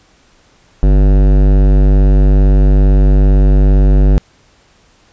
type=tone with hard clipping; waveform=sine; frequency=48.85 Hz; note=G1; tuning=5 cents flat; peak=-7 dBFS; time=0.83-4.18 s; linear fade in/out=0 ms; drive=17 dB; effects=pink hiss -50 dBFS RMS until 5.12 s + resampled to 16000 Hz